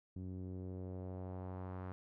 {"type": "tone with low-pass filter sweep", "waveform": "sawtooth", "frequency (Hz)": 92.5, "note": "F#2", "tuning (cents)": 0, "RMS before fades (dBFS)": -45, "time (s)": [0.16, 1.92], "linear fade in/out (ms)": 0, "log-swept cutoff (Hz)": [260, 1300], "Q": 1.5, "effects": []}